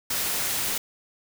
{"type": "noise", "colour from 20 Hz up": "white", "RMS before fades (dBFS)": -27, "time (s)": [0.1, 0.78], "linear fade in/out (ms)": 5, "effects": []}